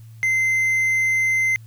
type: tone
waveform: triangle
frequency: 2072 Hz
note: C7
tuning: 17 cents flat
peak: -15 dBFS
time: 0.23-1.56 s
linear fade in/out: 0 ms
effects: added 112 Hz sine -39 dBFS peak until 1.66 s + white hiss -59 dBFS RMS until 1.66 s